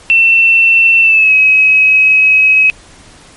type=tone with pitch glide; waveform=sine; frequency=2690 to 2551 Hz; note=E7 to D#7; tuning=+34 to +43 cents; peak=-4 dBFS; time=0.1-2.7 s; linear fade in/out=0 ms; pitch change=-91 cents; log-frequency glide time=1.01-1.33 s; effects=pink hiss -39 dBFS RMS until 3.36 s + MP3 48 kbps